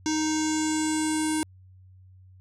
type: tone with low-pass filter sweep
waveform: square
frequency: 311.1 Hz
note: D#4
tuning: in tune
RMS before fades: -26 dBFS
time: 0.06-1.43 s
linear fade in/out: 0 ms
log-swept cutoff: 6100 to 9400 Hz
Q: 6
effects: added 93 Hz sine -49 dBFS peak until 2.4 s